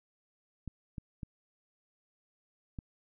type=clicks; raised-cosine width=5 ms; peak=-27 dBFS; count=4; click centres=0.677 / 0.982 / 1.232 / 2.788 s; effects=none